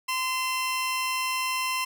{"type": "tone pair together", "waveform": "sawtooth", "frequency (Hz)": [1031.4, 2700], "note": ["C6", "E7"], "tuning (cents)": [-25, 41], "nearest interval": "octave + perfect fourth", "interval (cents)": 1666, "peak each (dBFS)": [-24, -27], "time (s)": [0.08, 1.85], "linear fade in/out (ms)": 10, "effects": []}